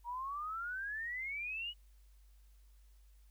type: exponential sweep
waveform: sine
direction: up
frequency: 936 to 2960 Hz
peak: -38 dBFS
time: 0.04-1.74 s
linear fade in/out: 50 ms
effects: added 50 Hz sine -59 dBFS peak until 3.3 s + white hiss -75 dBFS RMS until 3.3 s